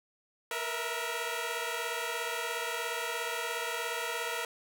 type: tone cluster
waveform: 10% pulse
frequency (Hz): 463 / 480 / 654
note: A#4 / B4 / E5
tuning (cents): -12 / -49 / -14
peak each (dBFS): -29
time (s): 0.51-4.45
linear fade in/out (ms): 2
effects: none